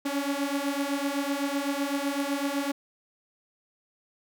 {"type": "beating tone pair", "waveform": "sawtooth", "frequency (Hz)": [277.2, 285.1], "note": ["C#4", "C#4"], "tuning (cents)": [0, 49], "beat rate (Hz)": 7.9, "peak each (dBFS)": -26, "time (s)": [0.05, 2.72], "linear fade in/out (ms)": 10, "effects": []}